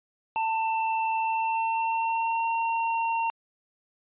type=tone with pitch glide; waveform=square; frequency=892 to 913.9 Hz; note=A5 to A#5; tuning=+23 to -35 cents; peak=-25 dBFS; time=0.36-3.3 s; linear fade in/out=0 ms; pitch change=+42 cents; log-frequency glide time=1.17-2.48 s; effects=resampled to 8000 Hz